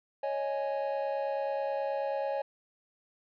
triangle chord, C# suspended second, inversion none, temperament just, 554.4 / 623.7 / 831.5 Hz, C#5 / D#5 / G#5, 0 / +4 / +2 cents, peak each -30 / -35 / -34 dBFS, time 0.23-2.42 s, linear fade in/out 5 ms, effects resampled to 11025 Hz

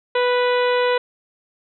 harmonic tone, 493.3 Hz, B4, 2 cents flat, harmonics 1 / 2 / 3 / 4 / 5 / 6 / 7 / 8, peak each -17 / -23 / -27 / -29 / -31 / -33 / -34 / -35 dBFS, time 0.15-0.98 s, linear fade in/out 5 ms, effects none

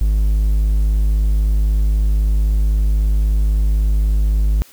triangle tone, 51.91 Hz, G#1, in tune, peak -10 dBFS, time 0.01-4.62 s, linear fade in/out 0 ms, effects white hiss -46 dBFS RMS until 4.72 s

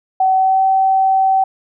sine tone with pitch glide, 758 to 767.3 Hz, F#5 to G5, +42 to -37 cents, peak -10 dBFS, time 0.2-1.44 s, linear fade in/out 5 ms, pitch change +21 cents, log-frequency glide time 0.35-0.64 s, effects none

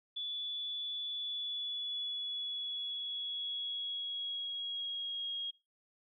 sine tone with pitch glide, 3448 to 3275 Hz, A7 to G#7, -36 to -25 cents, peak -36 dBFS, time 0.16-5.51 s, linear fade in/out 10 ms, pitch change -89 cents, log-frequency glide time 1.08-5.3 s, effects noise-tail reverb RT60 0.3 s tail -22 dB re dry

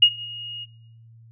sine tone with ADSR envelope, 2867 Hz, F7, 45 cents sharp, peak -7 dBFS, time 0.02-0.66 s, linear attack 8 ms, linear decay 65 ms, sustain -24 dB, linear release 29 ms, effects noise-tail reverb RT60 0.6 s tail -17 dB re dry + added 114 Hz sine -46 dBFS peak until 1.31 s

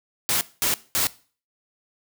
white noise bursts, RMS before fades -22 dBFS, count 3, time 0.29-1.07 s, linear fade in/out 0 ms, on 120 ms, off 210 ms, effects noise-tail reverb RT60 0.4 s tail -19 dB re dry

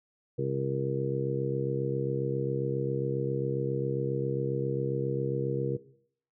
harmonic tone, 67.4 Hz, C#2, 48 cents flat, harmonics 2 / 3 / 4 / 5 / 6 / 7, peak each -31 / -40 / -43 / -36 / -36 / -32 dBFS, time 0.38-5.77 s, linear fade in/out 10 ms, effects noise-tail reverb RT60 0.6 s tail -17 dB re dry

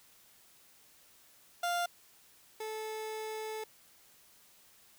30% pulse tone pair in turn, 698.5 / 435.7 Hz, F5 / A4, 0 / -17 cents, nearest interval minor sixth, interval 817 cents, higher first, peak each -28 / -35 dBFS, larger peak first, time 1.63-1.86 / 2.6-3.64 s, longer second, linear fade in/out 5 ms, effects white hiss -62 dBFS RMS until 4.98 s

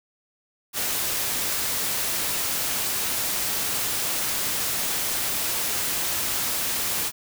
white noise, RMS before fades -26 dBFS, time 0.73-7.12 s, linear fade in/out 50 ms, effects none

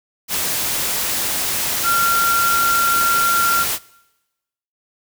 sine tone in noise, 1379 Hz, F6, 22 cents flat, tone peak -14 dBFS, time 1.83-3.66 s, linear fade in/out 50 ms, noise white, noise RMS -21 dBFS, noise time 0.28-3.79 s, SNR +4 dB, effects noise-tail reverb RT60 1.0 s tail -22 dB re dry

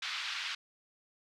white band-pass noise, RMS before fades -38 dBFS, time 0.02-0.55 s, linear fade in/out 5 ms, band 1200 to 4200 Hz, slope 24 dB/octave, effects none

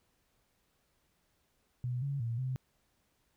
sine tone with pitch steps, 123.8 / 139.9 / 116.1 / 129.5 Hz, B2 / C#3 / A#2 / C3, +5 / +16 / -7 / -17 cents, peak -32 dBFS, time 1.84-2.56 s, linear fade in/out 0 ms, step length 180 ms, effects pink hiss -75 dBFS RMS until 3.36 s

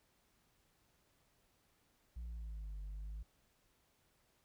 sine linear two-way sweep, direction down then up, 59.9 to 49 to 53.3 Hz, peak -40 dBFS, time 2.16-3.23 s, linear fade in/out 10 ms, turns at 2.81 s, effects tanh soft clip ceiling -42 dBFS + pink hiss -75 dBFS RMS until 4.44 s

